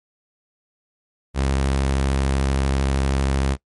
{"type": "tone with vibrato", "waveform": "sawtooth", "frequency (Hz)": 67.6, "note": "C#2", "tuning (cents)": -43, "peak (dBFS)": -14, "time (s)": [1.34, 3.57], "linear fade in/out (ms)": 50, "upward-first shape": "square", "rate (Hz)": 13, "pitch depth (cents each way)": 18, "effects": ["noise-tail reverb RT60 0.1 s tail -22 dB re dry", "MP3 48 kbps"]}